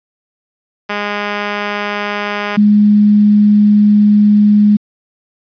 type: tone pair in turn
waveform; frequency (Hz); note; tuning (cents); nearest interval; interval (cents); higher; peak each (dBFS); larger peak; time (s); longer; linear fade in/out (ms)
5% pulse / sine; 205.8 / 208.1; G#3 / G#3; -16 / +4; unison; 20; second; -5; neither; 0.89-2.57 / 2.57-4.77; second; 10
effects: resampled to 11025 Hz + 7-bit